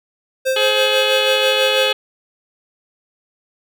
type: tone with tremolo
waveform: square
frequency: 524 Hz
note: C5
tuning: 2 cents sharp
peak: -15 dBFS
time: 0.45-1.93 s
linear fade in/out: 20 ms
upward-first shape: sine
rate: 6.1 Hz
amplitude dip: 50%
type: harmonic tone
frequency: 423.7 Hz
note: G#4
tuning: 35 cents sharp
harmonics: 1 / 2 / 3 / 4 / 5 / 6 / 7 / 8 / 9 / 10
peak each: -24 / -27 / -28 / -30 / -32 / -22 / -22 / -21 / -32 / -30 dBFS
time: 0.56-1.93 s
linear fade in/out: 5 ms
effects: none